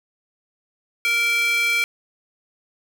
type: tone with high-pass filter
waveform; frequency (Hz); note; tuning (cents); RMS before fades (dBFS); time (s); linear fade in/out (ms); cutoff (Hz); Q
square; 466.2; A#4; 0; -20; 1.05-1.84; 0; 2100; 6.9
effects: none